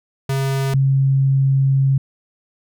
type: tone pair in turn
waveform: square / sine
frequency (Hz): 135.6 / 135.6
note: C#3 / C#3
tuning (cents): -38 / -38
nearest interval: unison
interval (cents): 0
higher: neither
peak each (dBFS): -18 / -12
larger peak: second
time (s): 0.29-0.74 / 0.74-1.98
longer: second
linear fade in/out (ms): 5
effects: none